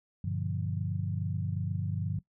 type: chord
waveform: sine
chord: G dominant seventh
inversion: none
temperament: equal with one note detuned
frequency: 98 / 120.44 / 146.83 / 174.61 Hz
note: G2 / B2 / D3 / F3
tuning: 0 / -43 / 0 / 0 cents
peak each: -33 / -39 / -35 / -37 dBFS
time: 0.24-2.19 s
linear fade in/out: 5 ms
effects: noise-tail reverb RT60 0.1 s tail -18 dB re dry